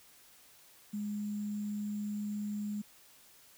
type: tone with sample-and-hold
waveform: sine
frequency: 207.7 Hz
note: G#3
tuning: in tune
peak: -34 dBFS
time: 0.93-2.82 s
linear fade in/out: 10 ms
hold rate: 7350 Hz
effects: white hiss -60 dBFS RMS until 3.57 s